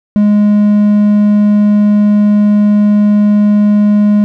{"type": "tone", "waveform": "triangle", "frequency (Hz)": 207.7, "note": "G#3", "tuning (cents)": 0, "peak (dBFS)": -3, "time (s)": [0.16, 4.24], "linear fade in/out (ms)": 0, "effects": []}